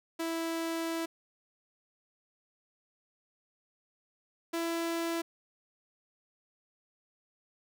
sawtooth tone pair in turn, 329.6 / 334 Hz, E4 / E4, 0 / +23 cents, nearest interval unison, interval 23 cents, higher second, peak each -28 / -27 dBFS, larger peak second, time 0.19-1.06 / 4.53-5.22 s, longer first, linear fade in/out 10 ms, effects none

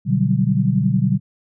sine chord, G major seventh, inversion first, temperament equal, 123.47 / 146.83 / 185 / 196 Hz, B2 / D3 / F#3 / G3, 0 / 0 / 0 / 0 cents, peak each -20 dBFS, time 0.05-1.2 s, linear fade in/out 50 ms, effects none

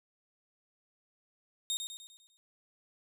25% pulse tone with echo, 3701 Hz, A#7, 13 cents flat, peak -27 dBFS, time 1.7-1.77 s, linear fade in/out 0 ms, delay 100 ms, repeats 6, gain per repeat -6 dB, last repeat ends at 2.37 s, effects none

